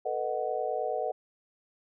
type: chord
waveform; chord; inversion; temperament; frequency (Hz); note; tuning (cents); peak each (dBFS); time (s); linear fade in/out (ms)
sine; B dominant seventh; third; just; 444.5 / 493.9 / 617.4 / 740.8; A4 / B4 / D#5 / F#5; +18 / 0 / -14 / +2; -35 / -34 / -34 / -33; 0.05-1.12; 10
effects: none